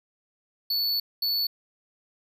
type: tone bursts at uneven times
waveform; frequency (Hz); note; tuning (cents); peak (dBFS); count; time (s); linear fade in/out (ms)
square; 4446; C#8; +4; -24; 2; 0.7-1 / 1.22-1.47; 5
effects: none